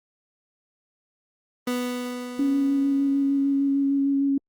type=tone with exponential decay; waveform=30% pulse; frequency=247.2 Hz; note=B3; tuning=2 cents sharp; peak=-20 dBFS; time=1.67-4.3 s; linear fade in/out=5 ms; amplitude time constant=570 ms
type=tone with vibrato; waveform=sine; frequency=277.2 Hz; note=C#4; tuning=in tune; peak=-19 dBFS; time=2.39-4.38 s; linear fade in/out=5 ms; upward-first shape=square; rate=6.6 Hz; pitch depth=10 cents each way
effects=Opus 32 kbps